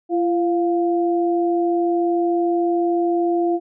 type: tone pair together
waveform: sine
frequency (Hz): 341.7 / 701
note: F4 / F5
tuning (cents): -38 / +6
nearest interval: octave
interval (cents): 1244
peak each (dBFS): -17 / -23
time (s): 0.09-3.6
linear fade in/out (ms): 50
effects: none